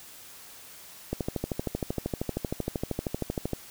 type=click train; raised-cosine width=2 ms; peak=-15 dBFS; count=32; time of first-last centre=1.13-3.533 s; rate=12.9 Hz; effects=white hiss -48 dBFS RMS until 3.7 s